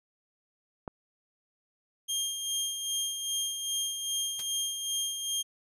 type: click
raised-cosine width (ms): 1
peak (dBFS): -22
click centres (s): 0.878
type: tone with tremolo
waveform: 20% pulse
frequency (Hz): 3211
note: G7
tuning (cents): +41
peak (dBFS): -23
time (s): 2.08-5.43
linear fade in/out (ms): 20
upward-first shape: sine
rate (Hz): 2.5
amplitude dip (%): 50
type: noise with exponential decay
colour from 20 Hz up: white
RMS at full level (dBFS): -35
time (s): 4.39-4.46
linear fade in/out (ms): 2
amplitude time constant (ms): 15
effects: resampled to 32000 Hz